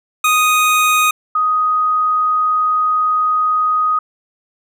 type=tone pair in turn; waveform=25% pulse / sine; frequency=1244.5 / 1249 Hz; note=D#6 / D#6; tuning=0 / +6 cents; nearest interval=unison; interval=6 cents; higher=second; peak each=-7 / -12 dBFS; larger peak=first; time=0.24-1.11 / 1.35-3.99 s; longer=second; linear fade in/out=5 ms; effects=none